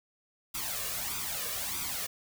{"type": "noise with flanger", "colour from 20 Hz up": "white", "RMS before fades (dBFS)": -35, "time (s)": [0.54, 2.07], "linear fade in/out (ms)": 10, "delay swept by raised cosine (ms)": [0.83, 1.78], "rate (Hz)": 1.6, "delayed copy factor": 0.7, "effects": []}